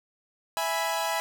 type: chord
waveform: sawtooth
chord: E major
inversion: none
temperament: equal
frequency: 659.3 / 830.6 / 987.8 Hz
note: E5 / G#5 / B5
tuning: 0 / 0 / 0 cents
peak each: -27 dBFS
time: 0.57-1.2 s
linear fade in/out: 0 ms
effects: none